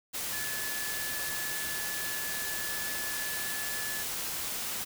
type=tone in noise; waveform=sine; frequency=1724 Hz; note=A6; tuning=36 cents flat; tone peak=-38 dBFS; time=0.32-4.04 s; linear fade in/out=20 ms; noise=white; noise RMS=-35 dBFS; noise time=0.13-4.85 s; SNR=-6 dB; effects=none